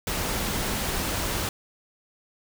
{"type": "tone in noise", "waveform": "sine", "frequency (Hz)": 204.2, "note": "G#3", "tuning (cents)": -29, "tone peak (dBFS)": -36, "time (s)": [0.29, 0.82], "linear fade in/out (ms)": 2, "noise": "pink", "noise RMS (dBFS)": -28, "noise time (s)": [0.07, 1.49], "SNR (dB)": -11, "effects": []}